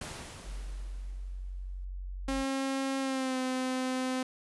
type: noise with exponential decay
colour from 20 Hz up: pink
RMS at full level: -39 dBFS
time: 0.01-1.85 s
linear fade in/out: 5 ms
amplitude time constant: 400 ms
type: tone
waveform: sine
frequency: 46.08 Hz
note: F#1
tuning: 6 cents flat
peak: -36 dBFS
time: 0.44-2.45 s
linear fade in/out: 50 ms
type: tone with pitch glide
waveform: sawtooth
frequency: 269.4 to 257.5 Hz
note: C#4 to C4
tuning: -49 to -28 cents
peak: -26 dBFS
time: 2.28-4.23 s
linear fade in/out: 5 ms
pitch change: -79 cents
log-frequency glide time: 3-3.38 s
effects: resampled to 24000 Hz